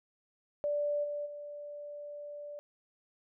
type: tone with level steps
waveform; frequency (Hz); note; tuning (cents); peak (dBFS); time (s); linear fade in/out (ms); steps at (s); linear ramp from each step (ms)
sine; 585; D5; -7; -29 / -34 / -41; 0.64-2.59; 0; 1.03 / 1.25; 20
effects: none